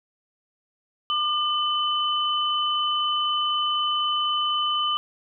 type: tone pair together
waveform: sine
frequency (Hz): 1200 / 3024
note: D6 / F#7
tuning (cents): +37 / +37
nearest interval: octave + major third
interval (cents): 1600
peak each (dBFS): -24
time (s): 1.1-4.97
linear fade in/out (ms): 0
effects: none